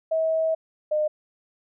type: tone pair in turn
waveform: sine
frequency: 643 / 608.8 Hz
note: E5 / D#5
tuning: -43 / -38 cents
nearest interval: minor second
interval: 95 cents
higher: first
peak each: -20 dBFS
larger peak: neither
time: 0.11-0.55 / 0.91-1.08 s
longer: first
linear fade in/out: 10 ms
effects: none